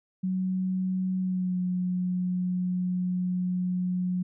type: tone with pitch glide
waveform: sine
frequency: 186.2 to 181.32 Hz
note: F#3 to F#3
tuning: +11 to -35 cents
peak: -25 dBFS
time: 0.23-4.23 s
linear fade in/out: 10 ms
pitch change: -46 cents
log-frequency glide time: 1.19-1.59 s
effects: none